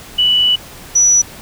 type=tone pair in turn; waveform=sine; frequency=2960 / 5900 Hz; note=F#7 / F#8; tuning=0 / -6 cents; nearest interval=octave; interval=1194 cents; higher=second; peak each=-9 / -7 dBFS; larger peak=second; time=0.18-0.56 / 0.95-1.22 s; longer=first; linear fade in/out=10 ms; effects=pink hiss -35 dBFS RMS until 1.41 s